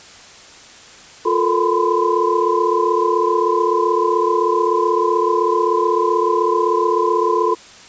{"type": "tone cluster", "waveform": "sine", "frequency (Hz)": [353.7, 438.8, 465.9, 998, 1034], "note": ["F4", "A4", "A#4", "B5", "C6"], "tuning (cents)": [22, -5, -1, 18, -21], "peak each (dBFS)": [-20, -18, -26, -19, -21], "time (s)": [1.25, 7.55], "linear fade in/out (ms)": 10, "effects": ["white hiss -41 dBFS RMS until 7.88 s", "resampled to 16000 Hz"]}